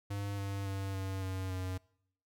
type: tone with pitch steps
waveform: square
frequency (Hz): 100.6 / 98.99 / 97.4 / 95.84 / 94.3 / 92.79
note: G2 / G2 / G2 / G2 / F#2 / F#2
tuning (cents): +45 / +17 / -11 / -39 / +33 / +5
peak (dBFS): -36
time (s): 0.1-1.78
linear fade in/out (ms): 10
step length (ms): 280
effects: noise-tail reverb RT60 0.7 s tail -24 dB re dry